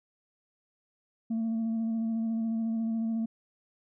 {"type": "tone with vibrato", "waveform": "sine", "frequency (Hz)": 225.6, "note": "A3", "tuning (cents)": 44, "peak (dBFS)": -25, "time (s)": [1.3, 3.26], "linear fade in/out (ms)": 10, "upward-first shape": "square", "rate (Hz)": 14, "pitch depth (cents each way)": 16, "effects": ["tanh soft clip ceiling -26 dBFS"]}